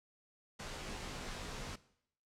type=noise with comb filter; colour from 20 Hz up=pink; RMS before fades=-44 dBFS; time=0.59-1.76 s; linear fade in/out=10 ms; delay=18 ms; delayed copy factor=-0.8; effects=noise-tail reverb RT60 0.7 s tail -18 dB re dry + low-pass 7000 Hz 12 dB/octave